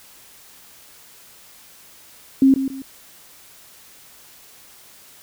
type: tone with echo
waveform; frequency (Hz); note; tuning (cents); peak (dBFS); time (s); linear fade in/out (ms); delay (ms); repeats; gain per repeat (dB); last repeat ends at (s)
sine; 268.2; C4; +43; -9; 2.42-2.54; 2; 140; 2; -10; 2.82
effects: white hiss -47 dBFS RMS until 5.22 s